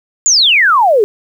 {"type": "exponential sweep", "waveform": "sine", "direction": "down", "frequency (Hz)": [7310, 392], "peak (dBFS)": -6, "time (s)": [0.26, 1.04], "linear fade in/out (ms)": 0, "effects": ["7-bit"]}